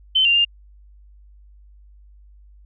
sine tone with pitch steps, 3069 / 2784 / 2806 Hz, G7 / F7 / F7, -37 / -6 / +8 cents, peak -13 dBFS, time 0.15-0.45 s, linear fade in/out 10 ms, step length 100 ms, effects added 50 Hz sine -45 dBFS peak until 2.65 s

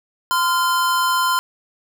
square tone pair together, 1027.5 / 1396.9 Hz, C6 / F6, -32 / 0 cents, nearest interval perfect fourth, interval 532 cents, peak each -18 / -22 dBFS, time 0.31-1.39 s, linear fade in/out 0 ms, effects none

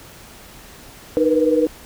sine tone cluster, 308.5 / 474.1 / 493.4 Hz, D#4 / A#4 / B4, -15 / +29 / -2 cents, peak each -18 dBFS, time 1.17-1.67 s, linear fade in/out 0 ms, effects pink hiss -42 dBFS RMS until 1.85 s

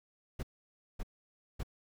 brown noise bursts, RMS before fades -36 dBFS, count 3, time 0.39-1.633 s, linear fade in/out 10 ms, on 41 ms, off 560 ms, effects none

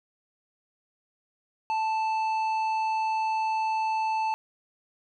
sine tone with tanh clipping, 880 Hz, A5, in tune, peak -26 dBFS, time 1.7-4.34 s, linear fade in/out 0 ms, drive 9 dB, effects none

